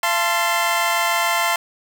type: chord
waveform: 20% pulse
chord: F major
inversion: none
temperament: equal with one note detuned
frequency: 682.1 / 880 / 1046.5 Hz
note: F5 / A5 / C6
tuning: -41 / 0 / 0 cents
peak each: -17 / -18 / -16 dBFS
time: 0.03-1.56 s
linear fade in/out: 2 ms
effects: none